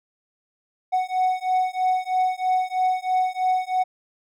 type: beating tone pair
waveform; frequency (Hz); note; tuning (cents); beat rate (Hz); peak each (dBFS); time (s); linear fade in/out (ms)
triangle; 740 / 743.1; F#5 / F#5; 0 / +7; 3.1; -21; 0.92-3.84; 20
effects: none